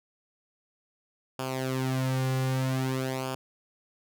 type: tone with flanger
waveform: sawtooth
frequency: 130.81 Hz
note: C3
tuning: in tune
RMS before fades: -29 dBFS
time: 1.39-3.35 s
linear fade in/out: 2 ms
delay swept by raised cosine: 0.5 to 3.2 ms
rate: 0.52 Hz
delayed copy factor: -0.75
effects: none